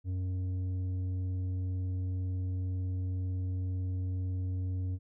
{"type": "tone with tanh clipping", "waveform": "sine", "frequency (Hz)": 92.2, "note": "F#2", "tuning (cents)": -6, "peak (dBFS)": -32, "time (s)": [0.04, 4.99], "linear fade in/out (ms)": 50, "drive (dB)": 7, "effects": []}